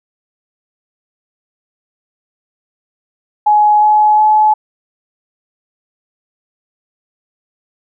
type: tone with pitch steps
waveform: sine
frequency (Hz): 841 / 848.3 / 855.7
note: G#5 / G#5 / A5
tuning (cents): +22 / +36 / -48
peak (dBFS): -6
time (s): 3.46-4.54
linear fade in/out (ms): 10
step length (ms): 360
effects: none